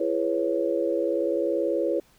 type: chord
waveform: sine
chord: C# minor seventh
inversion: first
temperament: equal with one note detuned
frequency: 336.4 / 415.3 / 493.9 / 554.4 Hz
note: E4 / G#4 / B4 / C#5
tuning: +35 / 0 / 0 / 0 cents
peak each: -27 / -30 / -28 / -27 dBFS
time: 0-2 s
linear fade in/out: 5 ms
effects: pink hiss -60 dBFS RMS until 2.18 s